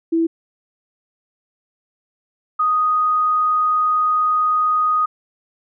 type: tone pair in turn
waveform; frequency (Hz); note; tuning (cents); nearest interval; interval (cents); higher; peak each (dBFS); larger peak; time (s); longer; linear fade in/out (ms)
sine; 329.6 / 1244.4; E4 / D#6; 0 / 0; octave + major seventh; 2300; second; -14; neither; 0.12-0.27 / 2.59-5.06; second; 10
effects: none